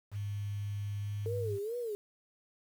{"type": "tone with pitch glide", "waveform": "sine", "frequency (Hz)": [102, 102.89], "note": ["G#2", "G#2"], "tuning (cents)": [-31, -16], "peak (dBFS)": -34, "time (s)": [0.11, 1.59], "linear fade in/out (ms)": 50, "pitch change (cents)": 15, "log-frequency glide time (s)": [1, 1.12]}
{"type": "tone with vibrato", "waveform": "sine", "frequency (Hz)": 440, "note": "A4", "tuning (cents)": 0, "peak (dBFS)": -34, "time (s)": [1.26, 1.95], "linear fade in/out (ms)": 0, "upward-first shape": "sine", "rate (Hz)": 2.4, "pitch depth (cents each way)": 180}
{"effects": ["9-bit"]}